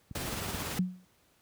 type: clicks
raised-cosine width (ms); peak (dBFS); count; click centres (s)
5; -28; 12; 0.112 / 0.172 / 0.253 / 0.283 / 0.327 / 0.373 / 0.419 / 0.46 / 0.491 / 0.546 / 0.621 / 0.67
type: noise with tremolo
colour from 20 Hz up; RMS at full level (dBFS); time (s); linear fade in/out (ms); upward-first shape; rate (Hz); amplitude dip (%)
pink; -35; 0.15-0.79; 5; sine; 18; 25
type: tone with exponential decay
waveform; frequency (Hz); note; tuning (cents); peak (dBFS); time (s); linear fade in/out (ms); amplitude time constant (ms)
sine; 182.8; F#3; -21; -22; 0.79-1.05; 2; 56
effects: pink hiss -67 dBFS RMS until 1.41 s + high-pass 60 Hz 12 dB/octave